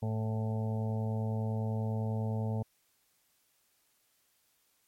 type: harmonic tone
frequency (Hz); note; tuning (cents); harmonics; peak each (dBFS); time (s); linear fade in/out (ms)
110; A2; 0; 1 / 2 / 4 / 5 / 6 / 7 / 8; -31 / -37 / -43 / -45 / -47 / -48 / -49; 0.02-2.63; 10
effects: white hiss -72 dBFS RMS until 4.87 s + MP3 64 kbps